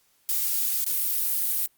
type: noise with dropouts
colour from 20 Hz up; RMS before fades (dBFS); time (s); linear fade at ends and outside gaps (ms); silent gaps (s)
violet; -25; 0.29-1.66; 0; 0.843-0.864
effects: white hiss -65 dBFS RMS until 1.77 s + Opus 48 kbps